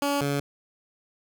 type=tone pair in turn; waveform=15% pulse; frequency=284 / 142 Hz; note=C#4 / C#3; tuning=+42 / +42 cents; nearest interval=octave; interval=1200 cents; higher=first; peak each=-17 / -18 dBFS; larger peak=first; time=0.02-0.21 / 0.21-0.4 s; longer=neither; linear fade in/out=2 ms; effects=none